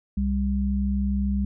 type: tone pair together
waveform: sine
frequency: 66.4 / 199.12 Hz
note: C2 / G3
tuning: +26 / +27 cents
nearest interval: octave + perfect fifth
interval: 1901 cents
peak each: -24 dBFS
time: 0.17-1.45 s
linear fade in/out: 5 ms
effects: none